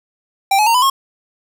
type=tone with pitch steps; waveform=square; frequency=784 / 850 / 921.6 / 999.3 / 1083.4 Hz; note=G5 / G#5 / A#5 / B5 / C#6; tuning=0 / +40 / -20 / +20 / -40 cents; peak=-11 dBFS; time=0.51-0.9 s; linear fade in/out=5 ms; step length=78 ms; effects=none